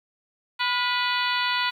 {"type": "harmonic tone with a mistuned harmonic", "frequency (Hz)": 493.9, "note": "B4", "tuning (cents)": 0, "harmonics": [2, 3, 4, 5, 6, 7, 8, 9], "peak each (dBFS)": [-27, -29, -30, -31, -32, -32, -33, -34], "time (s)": [0.59, 1.71], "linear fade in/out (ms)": 20, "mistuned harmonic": 3, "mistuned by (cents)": -49, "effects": ["9-bit"]}